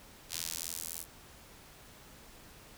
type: tone with high-pass filter sweep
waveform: sawtooth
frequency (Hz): 83.4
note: E2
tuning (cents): +21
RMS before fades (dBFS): -40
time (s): 0.29-1.06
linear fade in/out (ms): 50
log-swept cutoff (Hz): 4500 to 10000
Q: 0.93
effects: pink hiss -55 dBFS RMS until 2.77 s